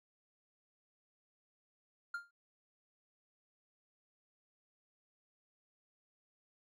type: tone with exponential decay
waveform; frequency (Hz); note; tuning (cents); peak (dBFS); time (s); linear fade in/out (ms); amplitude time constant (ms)
triangle; 1400; F6; +4; -33; 2.14-2.31; 5; 35
effects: AAC 48 kbps